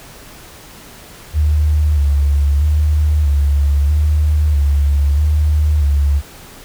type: tone with vibrato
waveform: sine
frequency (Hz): 73.42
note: D2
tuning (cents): 0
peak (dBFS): -10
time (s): 1.33-6.22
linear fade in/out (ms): 50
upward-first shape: square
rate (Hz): 0.78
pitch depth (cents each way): 51
effects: pink hiss -38 dBFS RMS until 6.64 s